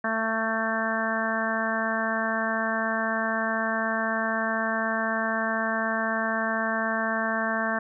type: harmonic tone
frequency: 223 Hz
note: A3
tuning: 23 cents sharp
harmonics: 1 / 2 / 3 / 4 / 5 / 6 / 7 / 8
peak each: -31 / -39 / -30 / -36 / -32 / -37 / -30 / -32 dBFS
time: 0.04-7.79 s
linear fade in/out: 5 ms
effects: none